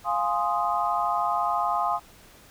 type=chord; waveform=sine; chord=F minor seventh; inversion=none; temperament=equal; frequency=698.5 / 830.6 / 1046.5 / 1244.5 Hz; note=F5 / Ab5 / C6 / Eb6; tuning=0 / 0 / 0 / 0 cents; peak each=-28 dBFS; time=0.04-2 s; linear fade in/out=50 ms; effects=pink hiss -52 dBFS RMS until 2.5 s